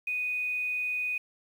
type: tone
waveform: sine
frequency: 2486 Hz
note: D#7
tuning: 2 cents flat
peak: -28 dBFS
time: 0.07-1.18 s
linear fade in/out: 5 ms
effects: 9-bit